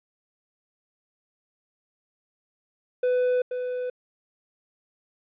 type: tone with echo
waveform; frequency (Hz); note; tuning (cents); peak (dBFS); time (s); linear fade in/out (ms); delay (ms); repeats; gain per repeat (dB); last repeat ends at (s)
triangle; 499.4; B4; +19; -18; 3.03-3.42; 5; 480; 1; -7; 3.9
effects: resampled to 8000 Hz + 10-bit